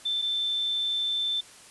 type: tone pair in turn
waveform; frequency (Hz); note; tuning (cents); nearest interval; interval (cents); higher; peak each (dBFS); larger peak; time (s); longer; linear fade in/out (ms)
sine; 3544 / 3544; A7 / A7; +12 / +12; unison; 0; neither; -25; neither; 0.05-0.22 / 0.22-1.41; second; 10
effects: white hiss -50 dBFS RMS until 1.7 s + resampled to 24000 Hz